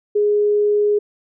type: tone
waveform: sine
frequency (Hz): 415.3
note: G#4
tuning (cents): 0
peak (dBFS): -13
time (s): 0.15-0.99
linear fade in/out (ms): 10
effects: none